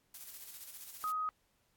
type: noise with tremolo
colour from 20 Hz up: blue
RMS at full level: -47 dBFS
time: 0.14-1.12 s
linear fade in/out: 5 ms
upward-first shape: square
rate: 15 Hz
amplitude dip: 40%
type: tone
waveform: sine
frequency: 1256 Hz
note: D#6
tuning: 16 cents sharp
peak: -33 dBFS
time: 1.04-1.29 s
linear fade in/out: 0 ms
effects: pink hiss -75 dBFS RMS until 1.76 s + AAC 64 kbps